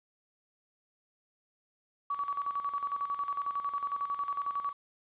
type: tone with tremolo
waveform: sine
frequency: 1137 Hz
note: C#6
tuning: 44 cents sharp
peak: -29 dBFS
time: 2.1-4.73 s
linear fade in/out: 5 ms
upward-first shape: square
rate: 11 Hz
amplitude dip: 65%
effects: resampled to 8000 Hz + 10-bit